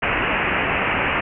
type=low-pass noise; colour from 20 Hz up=white; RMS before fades=-21 dBFS; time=0.02-1.21 s; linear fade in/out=10 ms; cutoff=2800 Hz; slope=96 dB/octave; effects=none